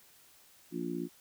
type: harmonic tone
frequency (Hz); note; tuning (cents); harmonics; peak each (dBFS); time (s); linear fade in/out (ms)
58.27; A#1; 0; 3 / 4 / 5 / 6; -40 / -41 / -38 / -38; 0.71-1.09; 50
effects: white hiss -61 dBFS RMS until 1.2 s